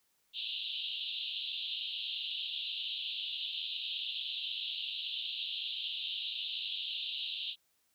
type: band-pass noise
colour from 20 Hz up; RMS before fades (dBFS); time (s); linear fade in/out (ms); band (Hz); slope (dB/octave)
pink; -39; 0.33-7.56; 50; 2800 to 4000; 96
effects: white hiss -75 dBFS RMS until 7.94 s